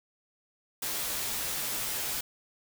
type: noise with comb filter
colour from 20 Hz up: white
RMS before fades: -33 dBFS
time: 0.82-2.21 s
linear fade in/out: 5 ms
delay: 11 ms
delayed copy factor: -0.55
effects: none